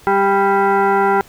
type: tone with frequency modulation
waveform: sine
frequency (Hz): 197.7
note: G3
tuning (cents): +15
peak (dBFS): -11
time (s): 0.07-1.21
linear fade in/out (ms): 0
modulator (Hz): 592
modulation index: 2
effects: pink hiss -45 dBFS RMS until 1.28 s